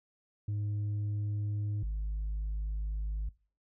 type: tone pair in turn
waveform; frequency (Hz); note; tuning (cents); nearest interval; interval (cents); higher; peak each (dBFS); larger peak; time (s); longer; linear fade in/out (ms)
sine; 103.8 / 52.05; G#2 / G#1; 0 / +5; octave; 1195; first; -28 / -29; first; 0.48-1.83 / 1.83-3.29; second; 5
effects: noise-tail reverb RT60 0.4 s tail -24 dB re dry + tanh soft clip ceiling -30 dBFS